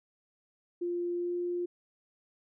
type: tone with pitch glide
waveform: sine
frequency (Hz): 349.2 to 351.8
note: F4 to F4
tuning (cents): 0 to +13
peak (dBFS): -30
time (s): 0.81-1.66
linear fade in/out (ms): 10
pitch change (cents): +13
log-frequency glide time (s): 1.14-1.35
effects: none